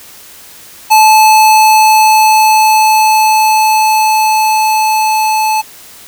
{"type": "tone with level ramp", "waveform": "square", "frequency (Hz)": 868, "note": "A5", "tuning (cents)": -24, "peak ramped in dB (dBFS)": [-3, -10], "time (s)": [0.9, 5.62], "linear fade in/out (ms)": 20, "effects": ["white hiss -35 dBFS RMS until 6.07 s"]}